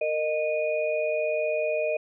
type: tone cluster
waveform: sine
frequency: 460.4 / 616 / 2466 Hz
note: A#4 / D#5 / D#7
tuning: -22 / -17 / -16 cents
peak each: -30 / -25 / -33 dBFS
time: 0.01-1.97 s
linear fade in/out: 5 ms
effects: none